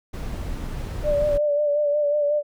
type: noise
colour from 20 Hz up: brown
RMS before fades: -29 dBFS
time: 0.13-1.38 s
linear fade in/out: 10 ms
type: tone with vibrato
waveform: sine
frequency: 587.3 Hz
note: D5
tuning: in tune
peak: -18 dBFS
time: 1.03-2.43 s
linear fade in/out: 50 ms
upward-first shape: sine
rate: 5.5 Hz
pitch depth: 35 cents each way
effects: none